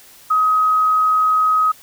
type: tone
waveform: sine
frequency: 1264 Hz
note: D#6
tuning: 27 cents sharp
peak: -12 dBFS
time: 0.3-1.72 s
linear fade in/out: 10 ms
effects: white hiss -45 dBFS RMS until 1.82 s